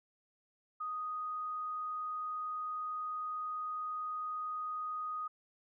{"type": "tone", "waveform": "sine", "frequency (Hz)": 1244.5, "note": "D#6", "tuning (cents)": 0, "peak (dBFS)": -36, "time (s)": [0.8, 5.28], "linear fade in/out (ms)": 10, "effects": []}